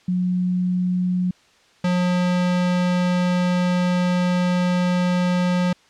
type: tone pair in turn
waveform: sine / square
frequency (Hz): 181.1 / 179.23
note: F#3 / F3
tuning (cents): -37 / +45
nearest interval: unison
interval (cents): 18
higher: first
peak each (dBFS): -18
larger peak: neither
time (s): 0.08-1.31 / 1.84-5.73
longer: second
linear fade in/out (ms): 5
effects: white hiss -55 dBFS RMS until 5.89 s + low-pass 5000 Hz 12 dB/octave